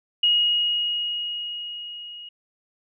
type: tone with level ramp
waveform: sine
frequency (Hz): 2883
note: F#7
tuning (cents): -46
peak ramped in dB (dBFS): -15 to -37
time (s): 0.23-2.29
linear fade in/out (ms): 5
effects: none